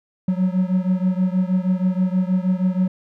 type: beating tone pair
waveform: triangle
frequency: 182.4 / 188.7 Hz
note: F#3 / F#3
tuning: -24 / +34 cents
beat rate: 6.3 Hz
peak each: -17 / -19 dBFS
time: 0.28-2.88 s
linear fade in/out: 5 ms
effects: none